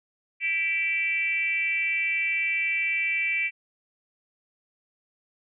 sine tone with frequency modulation, 2328 Hz, D7, 16 cents flat, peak -23 dBFS, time 0.4-3.51 s, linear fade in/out 50 ms, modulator 358 Hz, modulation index 0.72, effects none

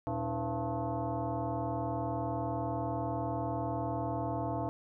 sine tone with frequency modulation, 280 Hz, C#4, 18 cents sharp, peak -31 dBFS, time 0.07-4.69 s, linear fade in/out 0 ms, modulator 200 Hz, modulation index 3.3, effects none

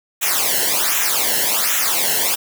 white noise with flanger, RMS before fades -18 dBFS, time 0.21-2.36 s, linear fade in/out 20 ms, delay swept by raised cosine 0.21 to 0.85 ms, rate 1.3 Hz, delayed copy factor -0.85, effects none

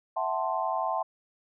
sine chord, F# half-diminished seventh, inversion third, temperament equal with one note detuned, 659.3 / 750.3 / 880 / 1046.5 Hz, E5 / F#5 / A5 / C6, 0 / +24 / 0 / 0 cents, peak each -32 dBFS, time 0.16-1.03 s, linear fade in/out 10 ms, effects none

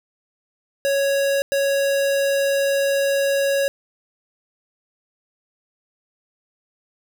square tone bursts at uneven times, 554.4 Hz, C#5, in tune, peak -18 dBFS, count 2, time 0.85-1.42 / 1.52-3.68 s, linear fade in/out 0 ms, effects none

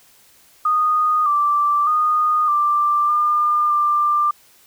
sine tone with pitch steps, 1235 / 1172 / 1230 / 1181 / 1203 / 1188 Hz, D#6 / D6 / D#6 / D6 / D6 / D6, -13 / -4 / -20 / +9 / +41 / +20 cents, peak -14 dBFS, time 0.65-4.31 s, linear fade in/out 5 ms, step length 610 ms, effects white hiss -52 dBFS RMS until 4.66 s

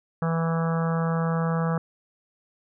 harmonic tone, 164.7 Hz, E3, 1 cent flat, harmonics 1 / 3 / 4 / 5 / 6 / 7 / 8 / 9 / 10, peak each -23 / -31 / -36 / -36 / -39 / -35 / -36 / -42 / -42 dBFS, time 0.22-1.78 s, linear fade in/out 2 ms, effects none

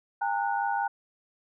sine tone cluster, 805 / 910 / 1465 Hz, G5 / A#5 / F#6, +46 / -42 / -18 cents, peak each -28 / -30 / -33 dBFS, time 0.21-0.88 s, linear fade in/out 10 ms, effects none

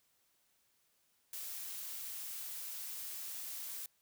blue noise, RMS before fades -44 dBFS, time 1.33-3.86 s, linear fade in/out 2 ms, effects white hiss -75 dBFS RMS until 4.01 s

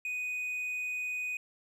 triangle tone, 2489 Hz, D#7, in tune, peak -31 dBFS, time 0.05-1.37 s, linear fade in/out 2 ms, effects none

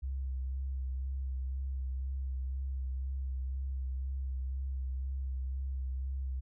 sine tone with vibrato, 65.8 Hz, C2, 10 cents sharp, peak -33 dBFS, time 0.02-6.41 s, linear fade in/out 20 ms, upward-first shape sine, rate 2 Hz, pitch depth 27 cents each way, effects none

